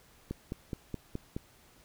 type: click train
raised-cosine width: 3 ms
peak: -22 dBFS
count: 6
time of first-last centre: 0.31-1.365 s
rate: 4.74 Hz
effects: pink hiss -61 dBFS RMS until 1.84 s